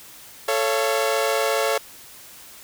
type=chord; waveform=sawtooth; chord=A augmented; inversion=none; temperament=equal with one note detuned; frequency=440 / 554.4 / 683.7 Hz; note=A4 / C#5 / E#5; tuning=0 / 0 / -37 cents; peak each=-20 / -19 / -22 dBFS; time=0.48-1.78 s; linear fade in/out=5 ms; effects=white hiss -44 dBFS RMS until 2.63 s